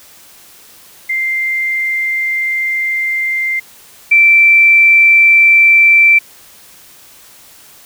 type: tone pair in turn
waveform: sine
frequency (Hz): 2093 / 2339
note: C7 / D7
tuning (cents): 0 / -8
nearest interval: major second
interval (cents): 192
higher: second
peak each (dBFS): -13 / -4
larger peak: second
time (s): 1.09-3.6 / 4.11-6.19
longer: first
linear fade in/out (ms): 10
effects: white hiss -41 dBFS RMS until 7.85 s